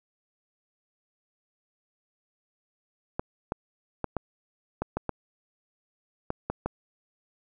clicks, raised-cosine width 1 ms, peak -14 dBFS, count 10, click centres 3.195 / 3.521 / 4.043 / 4.167 / 4.82 / 4.97 / 5.093 / 6.304 / 6.5 / 6.66 s, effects none

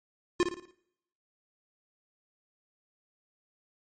square tone with echo, 353.2 Hz, F4, 20 cents sharp, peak -22 dBFS, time 0.4-0.43 s, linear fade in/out 0 ms, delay 56 ms, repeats 5, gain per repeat -7 dB, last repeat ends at 0.71 s, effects noise-tail reverb RT60 0.8 s tail -22 dB re dry + MP3 32 kbps

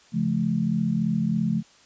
sine chord, Db augmented, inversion none, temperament just, 138.59 / 173.24 / 216.5 Hz, Db3 / F3 / A3, 0 / -14 / -28 cents, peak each -29 / -25 / -24 dBFS, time 0.12-1.63 s, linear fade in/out 50 ms, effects white hiss -55 dBFS RMS until 1.85 s + resampled to 16000 Hz

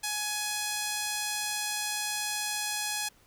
5% pulse tone, 839 Hz, G#5, 17 cents sharp, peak -18 dBFS, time 0.03-3.09 s, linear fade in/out 10 ms, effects pink hiss -62 dBFS RMS until 3.26 s

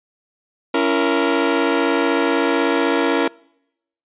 sawtooth chord, A# diminished, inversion first, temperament just, 279.7 / 335.6 / 466.2 Hz, C#4 / E4 / A#4, +16 / +31 / 0 cents, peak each -16 dBFS, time 0.74-3.28 s, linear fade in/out 5 ms, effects noise-tail reverb RT60 0.8 s tail -25 dB re dry + resampled to 8000 Hz

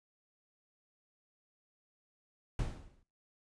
brown noise with exponential decay, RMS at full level -31 dBFS, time 2.59-3.03 s, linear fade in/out 2 ms, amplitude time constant 94 ms, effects noise-tail reverb RT60 0.5 s tail -25 dB re dry + resampled to 22050 Hz

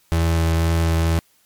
35% pulse tone with vibrato, 82.41 Hz, E2, in tune, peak -14 dBFS, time 0.12-1.19 s, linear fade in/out 0 ms, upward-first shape sine, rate 2 Hz, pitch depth 9 cents each way, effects white hiss -59 dBFS RMS until 1.45 s + MP3 96 kbps

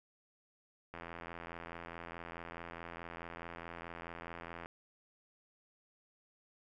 click train, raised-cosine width 0.5 ms, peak -30 dBFS, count 316, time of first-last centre 0.94-4.659 s, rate 84.7 Hz, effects none

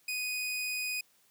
sawtooth tone, 2489 Hz, D#7, in tune, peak -29 dBFS, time 0.08-1.01 s, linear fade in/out 5 ms, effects white hiss -67 dBFS RMS until 1.3 s + high-pass 80 Hz 12 dB/octave

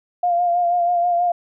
sine tone with vibrato, 700 Hz, F5, 4 cents sharp, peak -15 dBFS, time 0.23-1.32 s, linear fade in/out 5 ms, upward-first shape sine, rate 6.2 Hz, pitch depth 32 cents each way, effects none

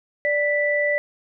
sine tone pair together, 587.3 / 1975.4 Hz, D5 / B6, 0 / 0 cents, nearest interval octave + major sixth, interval 2100 cents, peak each -21 / -21 dBFS, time 0.25-0.98 s, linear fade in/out 0 ms, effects none

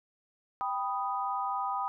sine chord, G augmented, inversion none, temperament equal with one note detuned, 788.1 / 987.8 / 1244.5 Hz, G5 / B5 / D#6, +9 / 0 / 0 cents, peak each -34 dBFS, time 0.61-1.88 s, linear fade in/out 0 ms, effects none

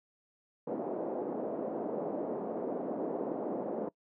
white band-pass noise, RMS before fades -36 dBFS, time 0.67-3.89 s, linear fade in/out 5 ms, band 220 to 620 Hz, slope 24 dB/octave, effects noise-tail reverb RT60 0.1 s tail -23 dB re dry

